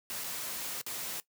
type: noise with dropouts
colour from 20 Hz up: white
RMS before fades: -38 dBFS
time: 0.1-1.2 s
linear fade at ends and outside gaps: 0 ms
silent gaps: 0.238-0.242 / 0.814-0.864 s
effects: noise-tail reverb RT60 0.1 s tail -18 dB re dry + high-pass 100 Hz 12 dB/octave